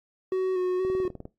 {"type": "tone with vibrato", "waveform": "triangle", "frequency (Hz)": 370, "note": "F#4", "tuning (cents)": 0, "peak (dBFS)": -21, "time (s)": [0.32, 1.08], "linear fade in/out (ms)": 2, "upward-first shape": "square", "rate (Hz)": 2.1, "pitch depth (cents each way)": 22}
{"type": "click train", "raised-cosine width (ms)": 2, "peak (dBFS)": -25, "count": 9, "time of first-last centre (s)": [0.85, 1.254], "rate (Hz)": 19.8}
{"effects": ["noise-tail reverb RT60 0.2 s tail -18 dB re dry", "AAC 64 kbps"]}